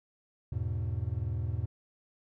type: chord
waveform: triangle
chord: E major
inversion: none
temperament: equal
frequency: 82.41 / 103.83 / 123.47 Hz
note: E2 / G#2 / B2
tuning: 0 / 0 / 0 cents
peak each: -33 / -32 / -34 dBFS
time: 0.52-1.66 s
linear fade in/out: 5 ms
effects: none